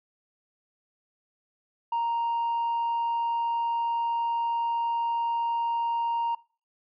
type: tone with tanh clipping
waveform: sine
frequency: 932.3 Hz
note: A#5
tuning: in tune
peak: -25 dBFS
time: 1.92-6.35 s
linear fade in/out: 5 ms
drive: 1 dB
effects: noise-tail reverb RT60 0.4 s tail -23 dB re dry